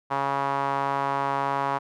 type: tone with band-pass filter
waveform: sawtooth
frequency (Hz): 138.59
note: C#3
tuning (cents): 0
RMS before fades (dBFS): -26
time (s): 0.1-1.79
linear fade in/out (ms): 20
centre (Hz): 980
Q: 3.1
effects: none